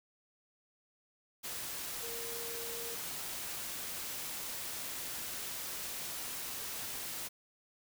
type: tone in noise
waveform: sine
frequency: 466.2 Hz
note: A#4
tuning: in tune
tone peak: -45 dBFS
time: 2.02-2.96 s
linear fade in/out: 20 ms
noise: white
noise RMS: -41 dBFS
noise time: 1.43-7.29 s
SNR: -7 dB
effects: none